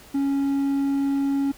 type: tone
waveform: triangle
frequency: 277.2 Hz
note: C#4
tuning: in tune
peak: -18 dBFS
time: 0.14-1.52 s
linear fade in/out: 10 ms
effects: pink hiss -48 dBFS RMS until 1.57 s

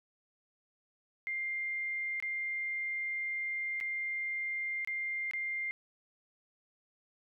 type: tone with dropouts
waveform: sine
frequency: 2100 Hz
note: C7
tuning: 6 cents sharp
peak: -33 dBFS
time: 1.27-5.71 s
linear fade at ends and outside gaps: 0 ms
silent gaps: 2.201-2.225 / 3.802-3.81 / 4.848-4.874 / 5.311-5.335 s
effects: none

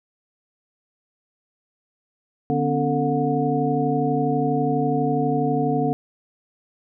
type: tone cluster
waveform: sine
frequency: 148.4 / 248.6 / 280.8 / 446.7 / 724 Hz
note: D3 / B3 / C#4 / A4 / F#5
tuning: +18 / +12 / +22 / +26 / -38 cents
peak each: -25 dBFS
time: 2.5-5.93 s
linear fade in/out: 0 ms
effects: none

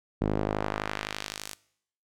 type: tone with band-pass filter sweep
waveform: sawtooth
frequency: 51.8 Hz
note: G#1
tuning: 4 cents flat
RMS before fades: -32 dBFS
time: 0.21-1.54 s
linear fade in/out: 0 ms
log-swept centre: 280 to 9000 Hz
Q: 0.8
effects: noise-tail reverb RT60 0.7 s tail -22 dB re dry

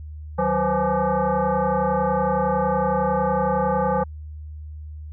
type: tone with frequency modulation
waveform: sine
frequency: 155.56 Hz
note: D#3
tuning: in tune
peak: -18 dBFS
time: 0.38-4.04 s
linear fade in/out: 10 ms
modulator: 342 Hz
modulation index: 2.8
effects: added 76 Hz sine -33 dBFS peak until 5.12 s

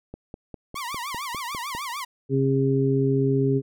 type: click train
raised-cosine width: 2 ms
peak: -23 dBFS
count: 9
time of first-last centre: 0.14-1.75 s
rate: 4.97 Hz
type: tone with vibrato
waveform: sawtooth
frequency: 1046.5 Hz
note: C6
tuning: in tune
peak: -26 dBFS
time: 0.75-2.05 s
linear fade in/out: 10 ms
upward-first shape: triangle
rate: 6.7 Hz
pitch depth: 250 cents each way
type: harmonic tone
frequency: 135.3 Hz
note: C#3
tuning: 42 cents flat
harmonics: 1 / 2 / 3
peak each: -22 / -24 / -23 dBFS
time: 2.29-3.62 s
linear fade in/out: 50 ms
effects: none

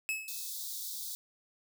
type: tone with exponential decay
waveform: 45% pulse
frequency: 2588 Hz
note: E7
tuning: 32 cents flat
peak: -29 dBFS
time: 0.09-0.51 s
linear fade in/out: 0 ms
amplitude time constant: 90 ms
type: high-pass noise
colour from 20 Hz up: white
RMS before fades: -40 dBFS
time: 0.28-1.15 s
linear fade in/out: 0 ms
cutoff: 3500 Hz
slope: 96 dB/octave
effects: none

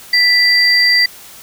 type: tone pair together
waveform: sine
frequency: 1979 / 4711 Hz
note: B6 / D8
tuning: +3 / +5 cents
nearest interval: octave + minor third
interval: 1502 cents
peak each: -10 dBFS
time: 0.13-1.06 s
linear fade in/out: 5 ms
effects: tanh soft clip ceiling -2 dBFS + white hiss -37 dBFS RMS until 1.42 s

